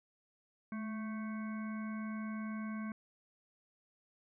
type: harmonic tone with a mistuned harmonic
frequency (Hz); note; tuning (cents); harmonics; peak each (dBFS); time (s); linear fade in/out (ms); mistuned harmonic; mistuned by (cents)
220.7; A3; +5; 1 / 3 / 5 / 7 / 9 / 10; -38 / -55 / -50 / -52 / -62 / -55; 0.72-2.92; 2; 1; -43
effects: none